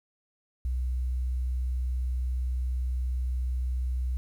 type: tone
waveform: sine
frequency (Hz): 62.8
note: B1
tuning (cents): +30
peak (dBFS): -25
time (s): 0.65-4.17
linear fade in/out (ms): 0
effects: tanh soft clip ceiling -23 dBFS + 10-bit